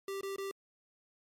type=tone bursts; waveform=square; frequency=392 Hz; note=G4; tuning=in tune; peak=-37 dBFS; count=3; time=0.08-0.512 s; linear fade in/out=2 ms; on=130 ms; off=21 ms; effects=MP3 64 kbps